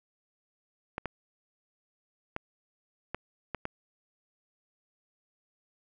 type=clicks; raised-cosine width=0.5 ms; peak=-18 dBFS; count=6; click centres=0.981 / 1.057 / 2.364 / 3.146 / 3.547 / 3.654 s; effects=none